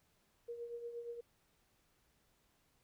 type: tone with tremolo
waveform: sine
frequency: 472.1 Hz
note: A#4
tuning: 22 cents sharp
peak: -40 dBFS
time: 0.48-1.21 s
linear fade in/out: 10 ms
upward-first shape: triangle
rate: 8.5 Hz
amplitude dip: 65%
effects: pink hiss -75 dBFS RMS until 2.83 s

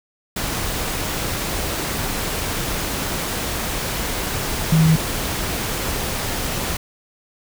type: tone in noise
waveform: sine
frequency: 160 Hz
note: D#3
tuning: 49 cents sharp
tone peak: -11 dBFS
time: 4.72-4.96 s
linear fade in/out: 5 ms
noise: pink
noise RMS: -24 dBFS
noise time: 0.36-6.77 s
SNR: +10 dB
effects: none

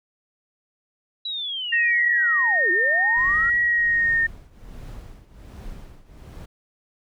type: linear two-way sweep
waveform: sine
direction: down then up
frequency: 3951 to 329.6 to 1424 Hz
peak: -26 dBFS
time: 1.25-3.5 s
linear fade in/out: 5 ms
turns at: 2.71 s
type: tone with vibrato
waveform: sine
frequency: 1864.7 Hz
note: A#6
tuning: in tune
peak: -17 dBFS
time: 1.72-4.27 s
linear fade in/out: 10 ms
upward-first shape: triangle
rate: 0.67 Hz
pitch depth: 47 cents each way
type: noise with tremolo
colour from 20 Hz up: brown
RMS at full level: -36 dBFS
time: 3.16-6.46 s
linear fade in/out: 10 ms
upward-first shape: triangle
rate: 1.3 Hz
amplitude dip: 85%
effects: none

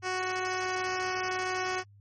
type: tone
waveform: 10% pulse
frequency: 370 Hz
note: F#4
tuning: in tune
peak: -21 dBFS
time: 0.02-1.84 s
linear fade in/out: 50 ms
effects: added 101 Hz sine -53 dBFS peak until 2 s + MP3 32 kbps

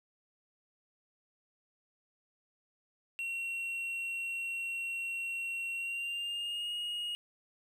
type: tone with pitch glide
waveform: triangle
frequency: 2733 to 2874 Hz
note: F7 to F7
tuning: -38 to +49 cents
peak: -33 dBFS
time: 3.19-7.15 s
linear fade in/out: 0 ms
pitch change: +87 cents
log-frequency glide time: 5.75-6.74 s
effects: none

